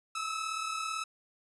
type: tone pair together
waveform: sawtooth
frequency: 1272 / 1310 Hz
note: D#6 / E6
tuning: +38 / -11 cents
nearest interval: minor second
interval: 51 cents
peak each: -35 / -31 dBFS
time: 0.15-1.04 s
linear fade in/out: 5 ms
effects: resampled to 24000 Hz